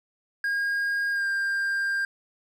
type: tone with pitch glide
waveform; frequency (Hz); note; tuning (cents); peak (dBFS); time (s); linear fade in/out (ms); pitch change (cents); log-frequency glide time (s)
triangle; 1626 to 1594.4; G#6 to G6; -37 to +29; -22; 0.44-2.05; 2; -34; 1.11-1.27
effects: none